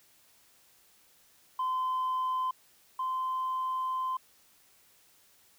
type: tone pair in turn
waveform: sine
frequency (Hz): 1028 / 1034.6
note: C6 / C6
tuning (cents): -31 / -20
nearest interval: unison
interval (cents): 11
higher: second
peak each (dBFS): -26 / -28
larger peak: first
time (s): 1.59-2.51 / 2.99-4.17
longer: second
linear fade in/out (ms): 5
effects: tanh soft clip ceiling -26 dBFS + white hiss -63 dBFS RMS until 5.58 s